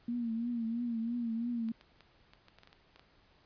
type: tone with vibrato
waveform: sine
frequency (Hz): 233.1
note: A#3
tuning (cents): 0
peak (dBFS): -32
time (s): 0.08-1.72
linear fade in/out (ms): 5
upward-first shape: triangle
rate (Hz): 3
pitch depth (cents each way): 80
type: clicks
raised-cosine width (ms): 0.2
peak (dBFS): -37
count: 11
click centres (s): 1.687 / 1.811 / 2.007 / 2.335 / 2.484 / 2.586 / 2.634 / 2.674 / 2.729 / 2.96 / 2.995
effects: pink hiss -66 dBFS RMS until 3.45 s + resampled to 11025 Hz